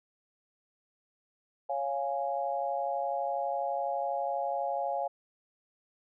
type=chord; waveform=sine; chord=Db major; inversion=none; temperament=equal; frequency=554.4 / 698.5 / 830.6 Hz; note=Db5 / F5 / Ab5; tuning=0 / 0 / 0 cents; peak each=-34 / -33 / -34 dBFS; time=1.69-5.08 s; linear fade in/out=10 ms; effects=none